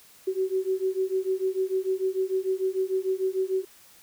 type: beating tone pair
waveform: sine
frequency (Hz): 375.1 / 381.8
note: F#4 / G4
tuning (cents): +24 / -46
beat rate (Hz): 6.7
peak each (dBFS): -27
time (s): 0.27-3.65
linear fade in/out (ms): 10
effects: white hiss -54 dBFS RMS until 4.02 s